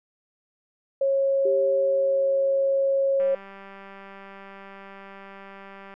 sine tone, 546 Hz, C#5, 26 cents flat, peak -19 dBFS, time 1.01-3.35 s, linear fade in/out 5 ms
sine tone with exponential decay, 392 Hz, G4, in tune, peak -23 dBFS, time 1.45-3.52 s, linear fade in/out 5 ms, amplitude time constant 450 ms
click train, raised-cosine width 0.5 ms, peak -29 dBFS, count 538, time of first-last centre 3.2-5.94 s, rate 196 Hz
effects none

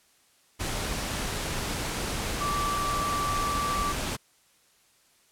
sine tone in noise, 1163 Hz, D6, 17 cents flat, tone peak -27 dBFS, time 2.4-3.93 s, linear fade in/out 20 ms, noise pink, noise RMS -31 dBFS, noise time 0.59-4.17 s, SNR +1 dB, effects white hiss -63 dBFS RMS until 5.31 s + low-pass 11000 Hz 12 dB/octave

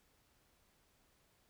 silence, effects pink hiss -73 dBFS RMS until 1.49 s

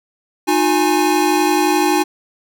square tone cluster, 307.3 / 359 / 832 Hz, D#4 / F4 / G#5, -21 / +48 / +3 cents, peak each -18 dBFS, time 0.47-2.04 s, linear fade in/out 20 ms, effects none

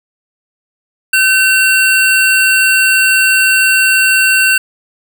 square tone pair together, 1529 / 2731 Hz, G6 / F7, -44 / -39 cents, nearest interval minor seventh, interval 1005 cents, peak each -11 dBFS, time 1.13-4.58 s, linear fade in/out 5 ms, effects none

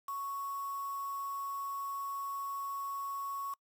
sine tone with quantisation, 1108.7 Hz, C#6, in tune, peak -36 dBFS, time 0.08-3.54 s, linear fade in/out 5 ms, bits 8, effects noise-tail reverb RT60 0.1 s tail -26 dB re dry

